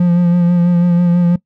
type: tone with vibrato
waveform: triangle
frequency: 174.61 Hz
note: F3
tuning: in tune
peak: -6 dBFS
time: 0-1.36 s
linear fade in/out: 5 ms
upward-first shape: sine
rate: 6.1 Hz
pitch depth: 26 cents each way
effects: noise-tail reverb RT60 0.1 s tail -20 dB re dry